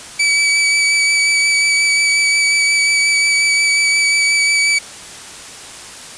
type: tone with vibrato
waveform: sawtooth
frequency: 2291 Hz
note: D7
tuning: 44 cents flat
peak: -8 dBFS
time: 0.19-4.79 s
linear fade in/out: 10 ms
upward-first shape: sine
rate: 5.6 Hz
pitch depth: 13 cents each way
effects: white hiss -33 dBFS RMS until 6.17 s + resampled to 22050 Hz

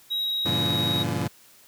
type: tone with pitch glide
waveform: triangle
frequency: 3824 to 3800 Hz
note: A#7 to A#7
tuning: +43 to +33 cents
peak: -23 dBFS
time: 0.1-1.04 s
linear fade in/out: 20 ms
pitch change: -10 cents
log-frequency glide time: 0.2-0.73 s
type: chord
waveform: 25% pulse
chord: G diminished seventh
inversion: none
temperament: just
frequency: 98 / 117.6 / 141.12 / 169.34 Hz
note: G2 / Bb2 / Db3 / Fb3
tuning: 0 / +16 / +31 / +47 cents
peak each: -27 dBFS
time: 0.45-1.28 s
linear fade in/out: 10 ms
effects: white hiss -54 dBFS RMS until 1.67 s + high-pass 60 Hz 12 dB/octave

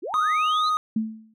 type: linear sweep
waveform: sine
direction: up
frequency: 270 to 4187 Hz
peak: -28 dBFS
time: 0.02-0.7 s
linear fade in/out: 20 ms
type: tone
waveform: triangle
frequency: 1244.5 Hz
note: D#6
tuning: in tune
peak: -18 dBFS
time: 0.14-0.77 s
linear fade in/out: 0 ms
type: tone with exponential decay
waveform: sine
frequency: 220 Hz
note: A3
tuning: in tune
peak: -18 dBFS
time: 0.96-1.34 s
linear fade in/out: 5 ms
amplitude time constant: 82 ms
effects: none

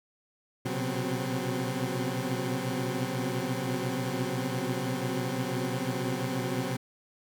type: tone cluster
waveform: 20% pulse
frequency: 121.4 / 127.3 / 135.7 / 183.2 / 258.8 Hz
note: B2 / C3 / C#3 / F#3 / C4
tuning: -29 / -47 / -36 / -17 / -19 cents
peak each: -31 dBFS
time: 0.65-6.77 s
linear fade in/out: 10 ms
effects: none

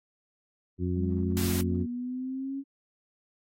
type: harmonic tone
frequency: 90 Hz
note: F#2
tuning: 47 cents flat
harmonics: 1 / 2 / 3 / 4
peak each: -29 / -32 / -34 / -35 dBFS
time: 0.78-1.87 s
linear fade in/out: 50 ms
type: linear sweep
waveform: sine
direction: up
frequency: 196 to 277.2 Hz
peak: -31 dBFS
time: 0.95-2.64 s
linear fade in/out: 50 ms
type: noise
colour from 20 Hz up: white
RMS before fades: -35 dBFS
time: 1.37-1.61 s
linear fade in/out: 0 ms
effects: AAC 48 kbps

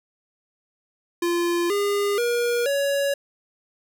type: tone with pitch steps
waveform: square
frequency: 345.4 / 406 / 477.3 / 561.1 Hz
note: F4 / G#4 / A#4 / C#5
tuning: -19 / -39 / +41 / +21 cents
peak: -21 dBFS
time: 1.22-3.14 s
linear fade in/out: 5 ms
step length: 480 ms
effects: none

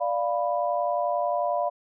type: chord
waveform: sine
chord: B diminished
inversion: first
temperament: equal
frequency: 587.3 / 698.5 / 987.8 Hz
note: D5 / F5 / B5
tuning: 0 / 0 / 0 cents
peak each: -27 / -26 / -30 dBFS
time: 0-1.7 s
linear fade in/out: 20 ms
effects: none

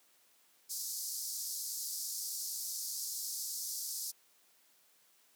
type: band-pass noise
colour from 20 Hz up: pink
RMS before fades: -40 dBFS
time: 0.69-4.12 s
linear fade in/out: 20 ms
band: 4700 to 16000 Hz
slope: 48 dB/octave
effects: white hiss -68 dBFS RMS until 5.35 s + high-pass 200 Hz 12 dB/octave

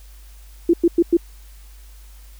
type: tone bursts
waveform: sine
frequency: 339.9 Hz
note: F4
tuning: 47 cents flat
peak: -10 dBFS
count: 4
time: 0.69-1.17 s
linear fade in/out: 5 ms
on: 45 ms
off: 100 ms
effects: added 50 Hz sine -40 dBFS peak until 2.39 s + white hiss -52 dBFS RMS until 2.39 s

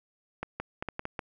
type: clicks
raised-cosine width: 0.5 ms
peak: -18 dBFS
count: 7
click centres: 0.43 / 0.6 / 0.825 / 0.887 / 0.994 / 1.054 / 1.192 s
effects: none

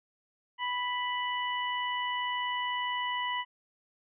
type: harmonic tone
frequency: 987.8 Hz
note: B5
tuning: in tune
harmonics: 1 / 2 / 3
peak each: -32 / -35 / -37 dBFS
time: 0.58-3.45 s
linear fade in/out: 50 ms
effects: none

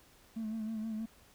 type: tone with vibrato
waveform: triangle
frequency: 220 Hz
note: A3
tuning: in tune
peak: -32 dBFS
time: 0.36-1.06 s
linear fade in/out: 10 ms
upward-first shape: sine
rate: 6.3 Hz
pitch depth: 43 cents each way
effects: tanh soft clip ceiling -31 dBFS + pink hiss -62 dBFS RMS until 1.34 s

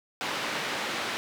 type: band-pass noise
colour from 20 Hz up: white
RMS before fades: -32 dBFS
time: 0.21-1.17 s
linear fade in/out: 0 ms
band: 190 to 2800 Hz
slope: 12 dB/octave
effects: none

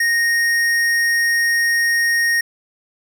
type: tone with hard clipping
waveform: sine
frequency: 1860 Hz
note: A#6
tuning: 4 cents flat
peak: -16 dBFS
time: 0-2.41 s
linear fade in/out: 5 ms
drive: 13 dB
effects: none

